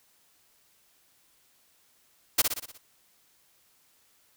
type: noise with echo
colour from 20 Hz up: white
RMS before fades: -20 dBFS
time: 2.38-2.42 s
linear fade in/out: 10 ms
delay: 60 ms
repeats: 6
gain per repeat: -5 dB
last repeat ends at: 2.78 s
effects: white hiss -65 dBFS RMS until 4.36 s